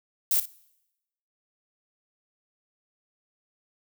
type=noise with echo; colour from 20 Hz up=violet; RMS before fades=-23 dBFS; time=0.31-0.4 s; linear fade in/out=2 ms; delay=56 ms; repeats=1; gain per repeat=-13 dB; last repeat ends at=0.456 s; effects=noise-tail reverb RT60 0.9 s tail -22 dB re dry